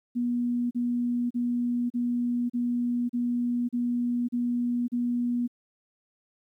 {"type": "tone bursts", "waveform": "sine", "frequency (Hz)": 241.8, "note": "B3", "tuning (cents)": -36, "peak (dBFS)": -24, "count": 9, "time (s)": [0.15, 5.478], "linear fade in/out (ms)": 20, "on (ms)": 560, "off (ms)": 36, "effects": ["11-bit"]}